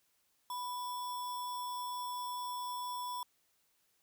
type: tone with sample-and-hold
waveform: sine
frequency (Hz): 987.8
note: B5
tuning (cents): 0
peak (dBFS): -37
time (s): 0.5-3.23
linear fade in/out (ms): 2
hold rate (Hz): 4410
effects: white hiss -75 dBFS RMS until 4.02 s